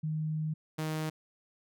sine / sawtooth tone pair in turn, 155.56 / 156.4 Hz, D#3 / D#3, 0 / +9 cents, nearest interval unison, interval 9 cents, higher second, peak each -30 / -28 dBFS, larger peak second, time 0.03-0.54 / 0.78-1.1 s, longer first, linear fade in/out 10 ms, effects none

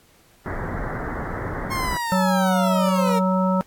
pink low-pass noise, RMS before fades -28 dBFS, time 0.46-1.97 s, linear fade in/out 0 ms, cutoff 2000 Hz, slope 96 dB/octave
30% pulse linear sweep, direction down, 1082 to 450.8 Hz, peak -21 dBFS, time 1.7-3.2 s, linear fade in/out 20 ms
harmonic tone, 186.8 Hz, F#3, 17 cents sharp, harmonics 1 / 3 / 5 / 7, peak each -19 / -24 / -26 / -27 dBFS, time 2.12-3.61 s, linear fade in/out 0 ms
effects pink hiss -56 dBFS RMS until 3.66 s + AAC 64 kbps

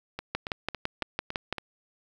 two click trains, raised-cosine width 0.3 ms, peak -18 / -12 dBFS, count 6 / 8, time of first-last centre 0.19-1.583 / 0.35-1.526 s, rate 3.59 / 5.95 Hz, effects 8-bit

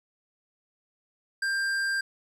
triangle tone with hard clipping, 1589 Hz, G6, 23 cents sharp, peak -27 dBFS, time 1.42-2.01 s, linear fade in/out 5 ms, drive 14 dB, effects none

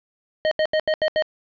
square tone bursts, 622.3 Hz, D#5, in tune, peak -18 dBFS, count 6, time 0.45-1.223 s, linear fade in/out 0 ms, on 63 ms, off 79 ms, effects resampled to 11025 Hz + 10-bit

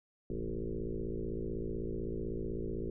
sine tone with frequency modulation, 185 Hz, F#3, in tune, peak -34 dBFS, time 0.3-2.9 s, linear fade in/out 2 ms, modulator 55.9 Hz, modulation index 4.6, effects none

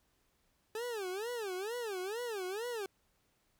40% pulse tone with vibrato, 422 Hz, G#4, 28 cents sharp, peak -36 dBFS, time 0.75-2.86 s, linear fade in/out 2 ms, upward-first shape sine, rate 2.2 Hz, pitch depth 260 cents each way, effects pink hiss -75 dBFS RMS until 3.59 s

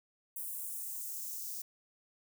violet noise with high-pass filter sweep, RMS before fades -41 dBFS, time 0.36-1.62 s, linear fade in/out 5 ms, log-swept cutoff 9700 to 5300 Hz, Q 1.8, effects none

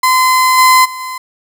35% pulse tone with level steps, 1026 Hz, C6, 34 cents flat, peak -6 / -3 / -21 / -19 dBFS, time 0.03-1.18 s, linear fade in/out 5 ms, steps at 0.57 / 0.84 / 0.99 s, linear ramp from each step 20 ms, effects none

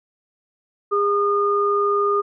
sine tone pair together, 407.1 / 1220 Hz, G#4 / D#6, -35 / -34 cents, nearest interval octave + perfect fifth, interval 1901 cents, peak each -19 dBFS, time 0.91-2.22 s, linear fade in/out 20 ms, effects none

